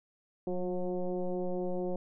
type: tone with frequency modulation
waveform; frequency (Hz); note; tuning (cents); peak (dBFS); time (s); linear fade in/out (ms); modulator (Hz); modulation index
sine; 178.8; F3; +41; -30; 0.47-1.96; 2; 181; 2.4
effects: none